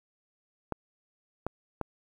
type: clicks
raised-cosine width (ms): 1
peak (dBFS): -17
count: 3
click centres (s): 0.723 / 1.466 / 1.813
effects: 9-bit